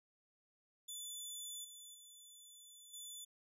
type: tone with level steps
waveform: 15% pulse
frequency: 3486 Hz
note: A7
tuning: 17 cents flat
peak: -38 / -46 / -50 / -41 dBFS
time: 0.88-3.25 s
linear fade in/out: 10 ms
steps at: 1.64 / 1.94 / 2.93 s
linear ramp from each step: 10 ms
effects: resampled to 32000 Hz